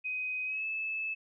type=tone with pitch glide; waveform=sine; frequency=2511 to 2612 Hz; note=D#7 to E7; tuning=+15 to -17 cents; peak=-32 dBFS; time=0.04-1.15 s; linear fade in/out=20 ms; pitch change=+68 cents; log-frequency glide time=0.45-0.65 s; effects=none